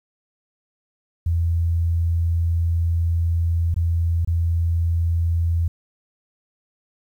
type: tone with dropouts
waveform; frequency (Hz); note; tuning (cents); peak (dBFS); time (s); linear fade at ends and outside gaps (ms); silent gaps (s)
sine; 84; E2; +33; -17; 1.26-5.68; 5; 3.743-3.762 / 4.249-4.274
effects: 9-bit